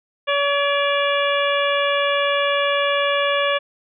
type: harmonic tone with a mistuned harmonic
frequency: 568 Hz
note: C#5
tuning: 42 cents sharp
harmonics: 1 / 2 / 3 / 4 / 5 / 6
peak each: -20 / -23 / -25 / -26 / -27 / -28 dBFS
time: 0.27-3.59 s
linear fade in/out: 20 ms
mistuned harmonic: 4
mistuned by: +64 cents
effects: none